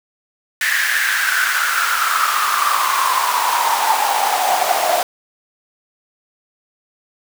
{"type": "noise with high-pass filter sweep", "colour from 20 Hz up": "pink", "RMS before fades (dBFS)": -17, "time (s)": [0.61, 5.03], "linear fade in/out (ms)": 2, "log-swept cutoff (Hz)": [1800, 680], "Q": 7.5, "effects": []}